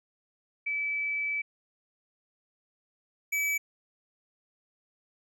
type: tone pair in turn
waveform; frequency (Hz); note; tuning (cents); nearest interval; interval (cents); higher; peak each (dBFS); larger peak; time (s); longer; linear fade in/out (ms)
sine / square; 2304 / 2295; D7 / D7; -34 / -40; unison; 6; first; -28 / -27; second; 0.66-1.42 / 3.32-3.58; first; 10
effects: none